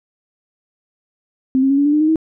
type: tone with pitch steps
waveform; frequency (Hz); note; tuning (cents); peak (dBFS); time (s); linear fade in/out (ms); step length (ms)
sine; 261.6 / 269.1 / 276.8 / 284.8 / 293 / 301.4 / 310 / 318.9; C4 / C4 / C#4 / C#4 / D4 / D4 / D#4 / D#4; 0 / +49 / -2 / +47 / -4 / +45 / -6 / +43; -11; 1.55-2.158; 0; 76
effects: none